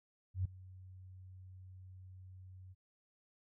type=tone with ADSR envelope; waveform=sine; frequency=93 Hz; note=F#2; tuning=9 cents sharp; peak=-30 dBFS; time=0.34-2.75 s; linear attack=110 ms; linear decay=6 ms; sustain=-21 dB; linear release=33 ms; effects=none